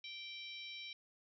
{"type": "harmonic tone", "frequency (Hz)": 780, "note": "G5", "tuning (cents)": -9, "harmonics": [3, 4, 5, 6, 7], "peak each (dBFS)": [-50, -52, -50, -62, -56], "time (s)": [0.04, 0.93], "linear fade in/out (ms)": 2, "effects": []}